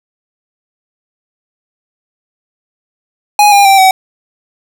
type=tone with pitch steps; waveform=square; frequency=830 / 805.4 / 781.6 / 758.5 Hz; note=G#5 / G5 / G5 / F#5; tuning=-1 / +47 / -5 / +43 cents; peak=-4 dBFS; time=3.39-3.91 s; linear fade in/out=2 ms; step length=130 ms; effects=none